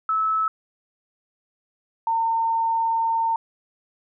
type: tone pair in turn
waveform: sine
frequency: 1302 / 909.2 Hz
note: E6 / A#5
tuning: -22 / -43 cents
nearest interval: tritone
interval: 621 cents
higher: first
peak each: -19 dBFS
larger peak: neither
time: 0.09-0.48 / 2.07-3.36 s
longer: second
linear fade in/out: 2 ms
effects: none